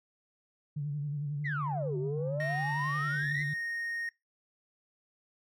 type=tone with vibrato; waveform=sine; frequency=145.7 Hz; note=D3; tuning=13 cents flat; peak=-31 dBFS; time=0.76-3.54 s; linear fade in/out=10 ms; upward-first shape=sine; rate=11 Hz; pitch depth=54 cents each way
type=exponential two-way sweep; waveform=sine; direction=down then up; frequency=2108 to 364 to 2108 Hz; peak=-32 dBFS; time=1.44-3.44 s; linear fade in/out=20 ms; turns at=1.97 s
type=tone; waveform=triangle; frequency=1857 Hz; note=A#6; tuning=7 cents flat; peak=-31 dBFS; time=2.4-4.09 s; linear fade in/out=2 ms
effects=noise-tail reverb RT60 0.2 s tail -23 dB re dry + tanh soft clip ceiling -24 dBFS